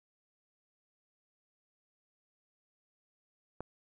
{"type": "click", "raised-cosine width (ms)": 1, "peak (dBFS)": -25, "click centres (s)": 3.606, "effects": []}